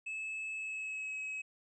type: tone with pitch glide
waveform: triangle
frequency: 2600 to 2558 Hz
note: E7 to D#7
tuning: -24 to +47 cents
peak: -36 dBFS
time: 0.06-1.42 s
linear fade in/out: 10 ms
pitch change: -29 cents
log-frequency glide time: 0.54-1.18 s
effects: resampled to 24000 Hz